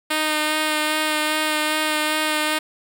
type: tone with vibrato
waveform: 5% pulse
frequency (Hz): 307.4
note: D#4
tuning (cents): -21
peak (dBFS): -8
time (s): 0.1-2.59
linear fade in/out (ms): 10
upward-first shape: sine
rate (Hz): 2.5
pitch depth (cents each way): 15
effects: none